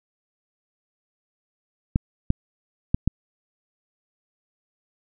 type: clicks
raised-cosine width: 5 ms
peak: -6 dBFS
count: 4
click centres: 1.959 / 2.304 / 2.945 / 3.076 s
effects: none